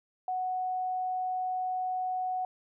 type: tone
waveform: sine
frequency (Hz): 740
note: F#5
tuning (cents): 0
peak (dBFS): -29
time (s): 0.28-2.45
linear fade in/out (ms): 2
effects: none